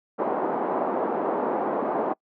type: band-pass noise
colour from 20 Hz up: white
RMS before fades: -26 dBFS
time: 0.18-2.14 s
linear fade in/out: 20 ms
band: 240 to 900 Hz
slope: 24 dB/octave
effects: noise-tail reverb RT60 0.1 s tail -26 dB re dry